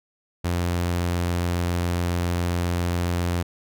sawtooth tone, 87.31 Hz, F2, in tune, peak -18 dBFS, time 0.44-3.43 s, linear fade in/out 10 ms, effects none

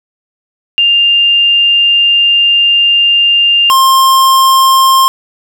sine / square tone pair in turn, 2800 / 1061 Hz, F7 / C6, +4 / +24 cents, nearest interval octave + perfect fourth, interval 1680 cents, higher first, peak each -5 dBFS, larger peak neither, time 0.78-3.7 / 3.7-5.08 s, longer first, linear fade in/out 0 ms, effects 7-bit

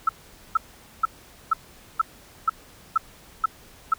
sine tone bursts, 1312 Hz, E6, 9 cents flat, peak -15 dBFS, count 9, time 0.07-3.939 s, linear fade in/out 5 ms, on 21 ms, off 460 ms, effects pink hiss -50 dBFS RMS until 3.98 s

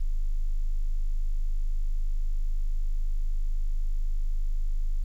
sine tone, 25.96 Hz, G#0, in tune, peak -21 dBFS, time 0-5.04 s, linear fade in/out 10 ms, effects tanh soft clip ceiling -19 dBFS + 10-bit

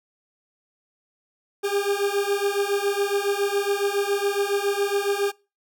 40% pulse beating tone pair, 398.9 / 406.1 Hz, G4 / G#4, +30 / -39 cents, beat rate 7.2 Hz, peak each -24 dBFS, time 1.63-5.32 s, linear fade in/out 20 ms, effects noise-tail reverb RT60 0.3 s tail -24 dB re dry

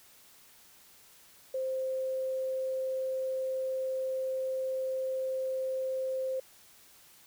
sine tone, 523.3 Hz, C5, in tune, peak -30 dBFS, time 1.54-6.4 s, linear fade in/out 5 ms, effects white hiss -58 dBFS RMS until 7.26 s

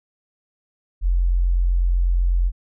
sine tone, 44.07 Hz, F1, 16 cents sharp, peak -15 dBFS, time 1.01-2.52 s, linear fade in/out 50 ms, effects none

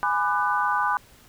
sine chord, G# half-diminished seventh, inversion none, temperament just, 830.6 / 996.7 / 1196.1 / 1495.1 Hz, G#5 / B5 / D6 / F#6, 0 / +16 / +31 / +18 cents, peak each -27 / -25 / -26 / -27 dBFS, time 0.03-0.97 s, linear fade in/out 0 ms, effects pink hiss -53 dBFS RMS until 1.28 s

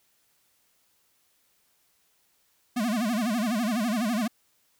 square tone with vibrato, 225.8 Hz, A3, 45 cents sharp, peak -25 dBFS, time 2.76-4.28 s, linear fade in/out 10 ms, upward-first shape sine, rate 12 Hz, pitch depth 180 cents each way, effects white hiss -68 dBFS RMS until 4.79 s

